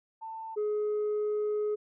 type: tone pair in turn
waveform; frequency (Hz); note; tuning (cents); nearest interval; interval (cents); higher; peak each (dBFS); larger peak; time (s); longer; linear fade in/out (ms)
sine; 892 / 421; A5 / G#4; +23 / +24; octave + minor second; 1299; first; -37 / -25; second; 0.21-0.56 / 0.56-1.76; second; 20
effects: tanh soft clip ceiling -26 dBFS